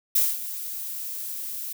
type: noise with ADSR envelope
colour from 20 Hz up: violet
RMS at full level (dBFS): -19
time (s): 0.15-1.73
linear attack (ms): 8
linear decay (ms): 210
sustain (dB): -14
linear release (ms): 7
effects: none